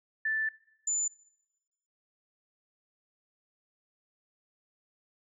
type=tone pair in turn; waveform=sine; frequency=1760 / 7040 Hz; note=A6 / A8; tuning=0 / 0 cents; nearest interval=2 octaves; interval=2400 cents; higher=second; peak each=-27 dBFS; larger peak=neither; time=0.25-0.49 / 0.87-1.08 s; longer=first; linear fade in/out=5 ms; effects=noise-tail reverb RT60 1.0 s tail -21 dB re dry